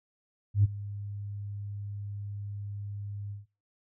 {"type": "tone with ADSR envelope", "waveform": "sine", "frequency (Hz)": 101.7, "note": "G#2", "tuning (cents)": -36, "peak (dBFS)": -16, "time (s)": [0.54, 3.46], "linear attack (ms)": 100, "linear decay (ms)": 24, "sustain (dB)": -19, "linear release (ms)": 150, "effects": ["noise-tail reverb RT60 0.3 s tail -26 dB re dry", "tanh soft clip ceiling -13 dBFS"]}